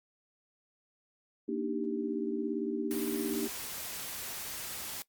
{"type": "chord", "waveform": "sine", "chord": "Eb major seventh", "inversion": "second", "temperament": "equal", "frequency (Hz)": [233.1, 293.7, 311.1, 392], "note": ["Bb3", "D4", "Eb4", "G4"], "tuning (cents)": [0, 0, 0, 0], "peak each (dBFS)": [-36, -36, -37, -36], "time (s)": [1.48, 3.48], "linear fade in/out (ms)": 10}
{"type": "noise", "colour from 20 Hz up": "white", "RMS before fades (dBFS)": -40, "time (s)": [2.91, 5.02], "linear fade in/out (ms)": 0}
{"effects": ["noise-tail reverb RT60 0.1 s tail -19 dB re dry", "Opus 48 kbps"]}